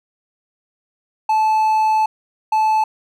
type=tone bursts at uneven times; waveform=triangle; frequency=870 Hz; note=A5; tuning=20 cents flat; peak=-11 dBFS; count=2; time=1.29-2.06 / 2.52-2.84 s; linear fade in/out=5 ms; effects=none